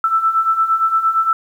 sine beating tone pair, 1318.5 / 1327.2 Hz, E6 / E6, 0 / +11 cents, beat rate 8.7 Hz, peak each -19 / -14 dBFS, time 0.04-1.33 s, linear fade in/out 2 ms, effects 8-bit

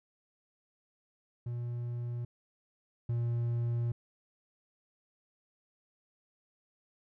triangle tone pair in turn, 120 / 118.35 Hz, B2 / A#2, -49 / +27 cents, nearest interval unison, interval 24 cents, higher first, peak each -32 / -27 dBFS, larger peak second, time 1.46-2.25 / 3.09-3.92 s, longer second, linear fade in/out 5 ms, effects none

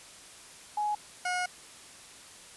sine / 20% pulse tone pair in turn, 838 / 723.5 Hz, G#5 / F#5, +15 / -39 cents, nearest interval minor third, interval 254 cents, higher first, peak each -27 / -24 dBFS, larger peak second, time 0.77-0.95 / 1.25-1.46 s, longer second, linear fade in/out 5 ms, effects white hiss -50 dBFS RMS until 2.56 s + resampled to 24000 Hz

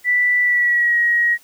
sine tone with pitch glide, 1972 to 1894.9 Hz, B6 to A#6, -3 to +28 cents, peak -13 dBFS, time 0.04-1.38 s, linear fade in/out 50 ms, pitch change -69 cents, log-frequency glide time 0.42-0.97 s, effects white hiss -51 dBFS RMS until 1.43 s

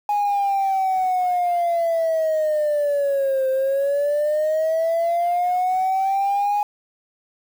sine linear two-way sweep, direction down then up, 830.6 to 523.3 to 830.6 Hz, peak -16 dBFS, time 0.09-6.63 s, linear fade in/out 2 ms, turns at 3.49 s, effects tanh soft clip ceiling -14 dBFS + 7-bit

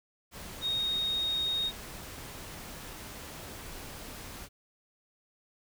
sine tone in noise, 3729 Hz, A#7, in tune, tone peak -28 dBFS, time 0.61-1.72 s, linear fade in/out 50 ms, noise pink, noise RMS -44 dBFS, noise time 0.31-4.49 s, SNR +13 dB, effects none

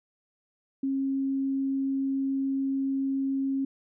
sine tone, 270.7 Hz, C#4, 41 cents flat, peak -25 dBFS, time 0.83-3.65 s, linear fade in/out 5 ms, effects none

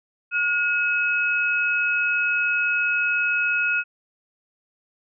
sine tone pair together, 1436.2 / 2559 Hz, F6 / D#7, +48 / +48 cents, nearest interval minor seventh, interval 1000 cents, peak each -22 dBFS, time 0.31-3.84 s, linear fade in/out 50 ms, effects none

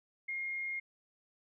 sine tone, 2135 Hz, C7, 34 cents sharp, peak -35 dBFS, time 0.28-0.8 s, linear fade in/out 10 ms, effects none

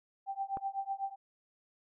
sine tone with tremolo, 784 Hz, G5, in tune, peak -30 dBFS, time 0.26-1.16 s, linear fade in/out 50 ms, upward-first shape triangle, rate 8 Hz, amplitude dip 100%
click, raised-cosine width 1 ms, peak -27 dBFS, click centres 0.571 s
effects none

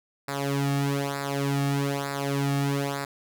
sawtooth tone with flanger, 140 Hz, C#3, 18 cents sharp, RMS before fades -27 dBFS, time 0.28-3.05 s, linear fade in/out 5 ms, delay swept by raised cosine 0.32 to 2.02 ms, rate 1.1 Hz, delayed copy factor -0.8, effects none

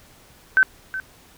sine tone with echo, 1534 Hz, G6, 38 cents flat, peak -11 dBFS, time 0.57-0.63 s, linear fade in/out 0 ms, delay 370 ms, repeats 1, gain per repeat -14 dB, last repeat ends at 1 s, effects pink hiss -51 dBFS RMS until 1.37 s

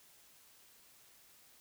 silence, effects white hiss -63 dBFS RMS until 1.6 s

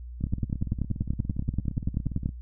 two click trains, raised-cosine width 5 ms, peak -22 / -14 dBFS, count 37 / 22, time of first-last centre 0.21-2.291 / 0.24-2.259 s, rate 17.3 / 10.4 Hz, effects noise-tail reverb RT60 0.1 s tail -21 dB re dry + added 60 Hz sine -37 dBFS peak until 2.41 s

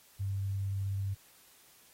sine tone, 98 Hz, G2, in tune, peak -31 dBFS, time 0.19-1.15 s, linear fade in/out 20 ms, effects white hiss -61 dBFS RMS until 1.93 s + AAC 48 kbps

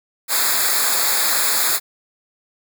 white noise with comb filter, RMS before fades -18 dBFS, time 0.28-1.8 s, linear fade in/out 50 ms, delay 0.34 ms, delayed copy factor -1, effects none

